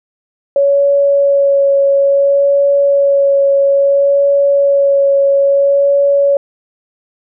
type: tone with vibrato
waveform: sine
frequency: 559 Hz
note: C#5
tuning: 14 cents sharp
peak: -7 dBFS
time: 0.56-6.37 s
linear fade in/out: 2 ms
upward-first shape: sine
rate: 0.59 Hz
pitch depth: 12 cents each way
effects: none